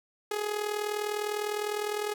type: tone with amplitude modulation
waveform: sawtooth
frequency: 418.6 Hz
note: G#4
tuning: 14 cents sharp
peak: -23 dBFS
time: 0.31-2.14 s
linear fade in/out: 5 ms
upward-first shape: sine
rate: 39.9 Hz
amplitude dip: 65%
effects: none